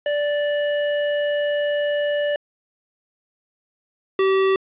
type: tone pair in turn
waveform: square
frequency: 585 / 384.8 Hz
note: D5 / G4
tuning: -7 / -32 cents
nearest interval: perfect fifth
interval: 725 cents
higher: first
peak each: -20 / -16 dBFS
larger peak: second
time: 0.06-2.36 / 4.19-4.56 s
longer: first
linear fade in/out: 2 ms
effects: resampled to 8000 Hz + 8-bit